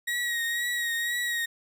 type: tone with vibrato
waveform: 35% pulse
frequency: 1895 Hz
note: A#6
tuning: 28 cents sharp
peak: -25 dBFS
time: 0.07-1.46 s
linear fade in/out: 10 ms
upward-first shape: triangle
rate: 2 Hz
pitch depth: 43 cents each way
effects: none